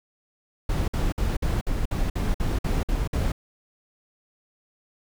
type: noise bursts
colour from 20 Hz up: brown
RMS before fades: -24 dBFS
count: 11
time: 0.69-3.32 s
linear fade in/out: 5 ms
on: 190 ms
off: 54 ms
effects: none